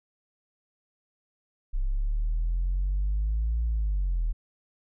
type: linear two-way sweep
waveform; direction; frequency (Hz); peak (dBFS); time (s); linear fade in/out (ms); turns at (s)
sine; up then down; 31.51 to 57.6 to 38.16; -22; 1.73-4.33; 20; 3.64
effects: tanh soft clip ceiling -21 dBFS